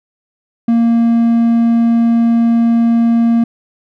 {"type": "tone", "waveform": "triangle", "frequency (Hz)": 232, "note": "A#3", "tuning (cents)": -8, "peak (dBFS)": -6, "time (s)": [0.68, 3.44], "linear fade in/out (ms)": 5, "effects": []}